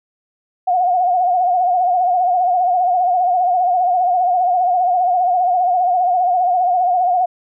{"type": "tone with vibrato", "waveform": "sine", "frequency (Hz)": 723, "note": "F#5", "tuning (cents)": -40, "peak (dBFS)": -12, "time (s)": [0.67, 7.26], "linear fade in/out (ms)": 10, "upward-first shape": "triangle", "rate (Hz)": 15, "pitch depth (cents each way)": 82, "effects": []}